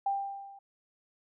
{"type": "tone with level ramp", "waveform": "sine", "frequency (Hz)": 792, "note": "G5", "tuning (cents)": 18, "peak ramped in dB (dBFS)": [-25, -49], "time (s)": [0.06, 0.59], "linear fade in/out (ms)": 5, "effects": []}